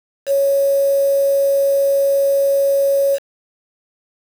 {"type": "tone with quantisation", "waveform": "sine", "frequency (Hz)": 554.4, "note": "C#5", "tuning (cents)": 0, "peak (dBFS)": -12, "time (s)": [0.26, 3.19], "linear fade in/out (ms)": 50, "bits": 5, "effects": []}